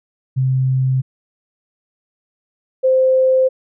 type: tone pair in turn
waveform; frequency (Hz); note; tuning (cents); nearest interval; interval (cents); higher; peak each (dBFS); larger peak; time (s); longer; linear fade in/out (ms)
sine; 130.81 / 520.4; C3 / C5; 0 / -9; 2 octaves; 2391; second; -13 / -10; second; 0.36-1.02 / 2.83-3.49; neither; 20
effects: none